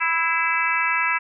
harmonic tone with a mistuned harmonic, 329.6 Hz, E4, in tune, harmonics 3 / 4 / 5 / 6 / 7 / 8, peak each -26 / -26 / -26 / -26 / -26 / -26 dBFS, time 0-1.19 s, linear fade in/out 20 ms, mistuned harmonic 6, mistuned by +38 cents, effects none

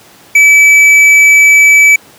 sine tone with tanh clipping, 2300 Hz, D7, 37 cents flat, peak -3 dBFS, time 0.35-1.96 s, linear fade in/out 5 ms, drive 8 dB, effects pink hiss -39 dBFS RMS until 2.18 s + high-pass 150 Hz 12 dB/octave

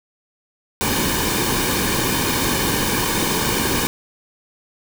pink noise with comb filter, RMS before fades -20 dBFS, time 0.81-3.87 s, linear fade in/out 0 ms, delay 1.5 ms, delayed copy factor -0.65, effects none

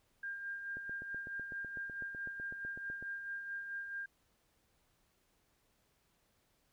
sine tone with tremolo, 1602 Hz, G6, 37 cents sharp, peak -38 dBFS, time 0.23-4.06 s, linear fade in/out 5 ms, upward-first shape sine, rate 4.6 Hz, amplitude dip 45%
click train, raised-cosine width 2 ms, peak -38 dBFS, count 19, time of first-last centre 0.77-3.026 s, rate 7.98 Hz
effects pink hiss -75 dBFS RMS until 6.72 s

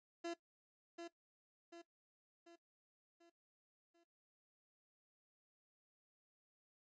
30% pulse tone with echo, 339.6 Hz, F4, 48 cents flat, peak -39 dBFS, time 0.24-0.34 s, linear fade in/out 10 ms, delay 740 ms, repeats 5, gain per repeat -6 dB, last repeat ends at 4.04 s, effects noise-tail reverb RT60 0.1 s tail -17 dB re dry + resampled to 16000 Hz

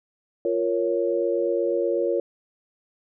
sine chord, Bb minor, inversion second, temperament equal, 349.2 / 466.2 / 554.4 Hz, F4 / Bb4 / Db5, 0 / 0 / 0 cents, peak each -25 dBFS, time 0.45-2.2 s, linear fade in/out 2 ms, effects none

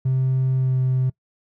triangle tone with pitch glide, 130.81 to 129.31 Hz, C3 to C3, 0 to -20 cents, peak -14 dBFS, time 0.05-1.1 s, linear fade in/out 10 ms, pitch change -20 cents, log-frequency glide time 0.56-0.78 s, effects noise-tail reverb RT60 0.1 s tail -24 dB re dry + tanh soft clip ceiling -13 dBFS

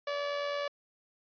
sawtooth tone with amplitude modulation, 575 Hz, D5, 37 cents flat, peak -26 dBFS, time 0.07-0.68 s, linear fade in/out 5 ms, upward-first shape sine, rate 89.4 Hz, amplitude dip 40%, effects resampled to 11025 Hz

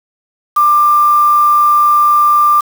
sine tone with quantisation, 1188 Hz, D6, 20 cents sharp, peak -6 dBFS, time 0.56-2.61 s, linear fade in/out 10 ms, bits 4, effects none

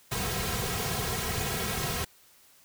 pink noise with comb filter, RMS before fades -31 dBFS, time 0.11-2.05 s, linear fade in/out 10 ms, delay 3.4 ms, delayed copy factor -0.95, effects white hiss -59 dBFS RMS until 2.64 s

